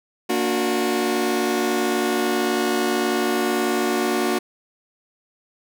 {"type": "chord", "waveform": "sawtooth", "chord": "Bb augmented", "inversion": "none", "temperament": "just", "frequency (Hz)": [233.1, 291.4, 364.2], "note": ["Bb3", "D4", "F#4"], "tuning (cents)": [0, -13, -27], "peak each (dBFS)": [-21, -22, -18], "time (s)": [0.29, 4.39], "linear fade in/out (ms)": 10, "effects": []}